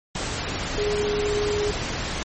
sine tone in noise, 415.3 Hz, G#4, in tune, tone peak -22 dBFS, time 0.78-1.71 s, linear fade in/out 2 ms, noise pink, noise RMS -28 dBFS, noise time 0.15-2.23 s, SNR +3 dB, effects MP3 32 kbps

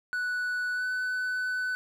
triangle tone with pitch glide, 1480 to 1501.5 Hz, F#6 to F#6, 0 to +25 cents, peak -26 dBFS, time 0.13-1.75 s, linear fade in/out 0 ms, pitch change +25 cents, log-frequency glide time 0.74-0.84 s, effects none

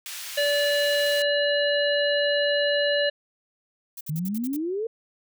pink high-pass noise, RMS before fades -36 dBFS, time 0.06-1.22 s, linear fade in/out 0 ms, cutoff 2300 Hz, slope 12 dB/octave
harmonic tone, 578 Hz, D5, 28 cents flat, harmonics 1 / 3 / 5 / 7, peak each -22 / -27 / -29 / -30 dBFS, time 0.37-3.1 s, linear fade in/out 10 ms
violet noise bursts, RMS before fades -37 dBFS, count 7, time 3.97-4.567 s, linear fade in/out 5 ms, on 39 ms, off 54 ms
sine exponential sweep, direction up, 146.5 to 466.2 Hz, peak -25 dBFS, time 4.09-4.87 s, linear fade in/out 5 ms
effects none

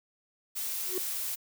blue noise, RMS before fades -34 dBFS, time 0.55-1.36 s, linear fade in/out 20 ms
triangle tone with exponential growth, 370 Hz, F#4, in tune, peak -26 dBFS, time 0.81-0.98 s, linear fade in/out 1 ms, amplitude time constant 35 ms
effects none

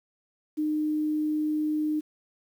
sine tone with quantisation, 305.3 Hz, D#4, 33 cents flat, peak -24 dBFS, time 0.57-2.01 s, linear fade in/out 20 ms, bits 9, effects none

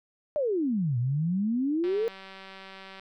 sine exponential two-way sweep, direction down then up, 622 to 116.54 to 469.5 Hz, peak -24 dBFS, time 0.36-2.08 s, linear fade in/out 0 ms, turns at 0.98 s
click train, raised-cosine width 0.3 ms, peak -29 dBFS, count 223, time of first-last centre 1.84-2.996 s, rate 192 Hz
effects none

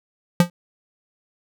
square tone with exponential decay, 174.7 Hz, F3, 1 cent sharp, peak -8 dBFS, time 0.4-0.5 s, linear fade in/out 2 ms, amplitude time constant 21 ms, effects none

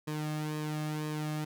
sawtooth tone with flanger, 152.7 Hz, D#3, 32 cents flat, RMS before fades -35 dBFS, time 0.07-1.45 s, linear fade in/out 10 ms, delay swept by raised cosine 1.4 to 2.08 ms, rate 2 Hz, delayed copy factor -0.65, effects none

